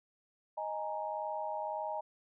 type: chord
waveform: sine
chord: D# suspended fourth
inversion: none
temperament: equal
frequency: 622.3 / 830.6 / 932.3 Hz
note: D#5 / G#5 / A#5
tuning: 0 / 0 / 0 cents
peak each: -39 / -39 / -40 dBFS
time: 0.57-2.01 s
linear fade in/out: 10 ms
effects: none